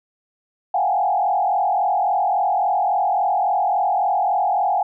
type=tone with frequency modulation; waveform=sine; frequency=771 Hz; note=G5; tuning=29 cents flat; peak=-16 dBFS; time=0.74-4.83 s; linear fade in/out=5 ms; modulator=43.6 Hz; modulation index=1.8; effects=none